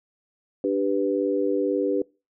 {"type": "chord", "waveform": "sine", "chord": "G major", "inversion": "second", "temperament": "equal", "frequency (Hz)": [293.7, 392, 493.9], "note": ["D4", "G4", "B4"], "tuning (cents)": [0, 0, 0], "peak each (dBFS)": -25, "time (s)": [0.64, 2.02], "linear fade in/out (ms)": 2, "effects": ["noise-tail reverb RT60 0.3 s tail -24 dB re dry"]}